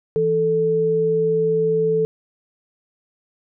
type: tone pair together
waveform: sine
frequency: 164.81 / 440 Hz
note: E3 / A4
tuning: 0 / 0 cents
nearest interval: octave + perfect fourth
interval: 1700 cents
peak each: -25 / -16 dBFS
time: 0.16-2.05 s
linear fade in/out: 0 ms
effects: none